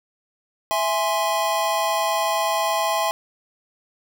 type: chord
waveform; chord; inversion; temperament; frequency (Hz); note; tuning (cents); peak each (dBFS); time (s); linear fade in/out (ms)
square; E augmented; none; equal; 659.3 / 830.6 / 1046.5; E5 / G#5 / B#5; 0 / 0 / 0; -25; 0.71-3.11; 0
effects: none